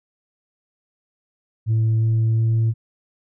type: tone with pitch steps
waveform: sine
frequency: 111.5 / 112.21 / 112.93 Hz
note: A2 / A2 / A2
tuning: +23 / +34 / +46 cents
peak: -13 dBFS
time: 1.66-2.74 s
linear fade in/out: 50 ms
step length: 360 ms
effects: tanh soft clip ceiling -14 dBFS